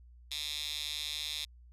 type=tone with high-pass filter; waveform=10% pulse; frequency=150.3 Hz; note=D3; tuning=40 cents sharp; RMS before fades=-38 dBFS; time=0.31-1.45 s; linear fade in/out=5 ms; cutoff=3600 Hz; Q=3.6; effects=added 60 Hz sine -53 dBFS peak until 1.72 s + resampled to 32000 Hz